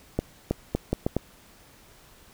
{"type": "accelerating click train", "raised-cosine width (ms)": 2, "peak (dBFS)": -10, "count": 6, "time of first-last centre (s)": [0.19, 1.166], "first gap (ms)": 320, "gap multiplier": 0.75, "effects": ["pink hiss -54 dBFS RMS until 2.33 s"]}